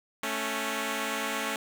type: tone pair together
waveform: 5% pulse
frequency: 220 / 277.2 Hz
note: A3 / C#4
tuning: 0 / 0 cents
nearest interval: major third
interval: 400 cents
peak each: -21 dBFS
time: 0.23-1.56 s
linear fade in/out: 2 ms
effects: none